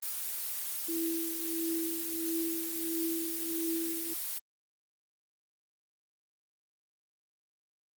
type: noise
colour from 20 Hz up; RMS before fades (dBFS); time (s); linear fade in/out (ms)
blue; -36; 0.02-4.39; 10
type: tone with tremolo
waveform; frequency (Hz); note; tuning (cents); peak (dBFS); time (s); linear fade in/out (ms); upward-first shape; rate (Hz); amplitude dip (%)
sine; 330; E4; +2; -30; 0.88-4.14; 10; triangle; 1.5; 75
effects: Opus 24 kbps